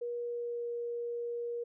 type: tone with pitch glide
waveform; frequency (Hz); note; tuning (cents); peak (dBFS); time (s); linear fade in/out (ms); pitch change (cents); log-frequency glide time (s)
sine; 478.6 to 474.2; A#4 to A#4; +46 to +30; -34; 0.01-1.64; 10; -16; 0.16-0.69
effects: none